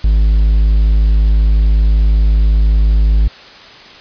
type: tone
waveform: triangle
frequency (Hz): 52.7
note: G#1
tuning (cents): +26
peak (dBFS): -5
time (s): 0.04-3.28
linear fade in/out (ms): 5
effects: white hiss -36 dBFS RMS until 4 s + resampled to 11025 Hz